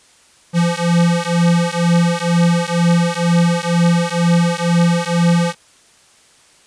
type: beating tone pair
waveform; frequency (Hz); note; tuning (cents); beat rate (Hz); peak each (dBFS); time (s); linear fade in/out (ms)
square; 170.3 / 172.4; F3 / F3; -43 / -22; 2.1; -16; 0.53-5.55; 50
effects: white hiss -50 dBFS RMS until 6.66 s + resampled to 22050 Hz